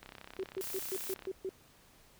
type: click train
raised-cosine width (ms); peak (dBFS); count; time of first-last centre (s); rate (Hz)
0.3; -31; 41; 0.03-1.253; 32.7
type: tone bursts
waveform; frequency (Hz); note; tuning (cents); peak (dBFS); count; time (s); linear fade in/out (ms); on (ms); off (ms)
sine; 380; F#4; +46; -34; 7; 0.39-1.492; 2; 46; 130
type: noise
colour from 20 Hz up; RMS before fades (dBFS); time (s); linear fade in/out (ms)
blue; -41; 0.61-1.14; 0
effects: pink hiss -62 dBFS RMS until 2.19 s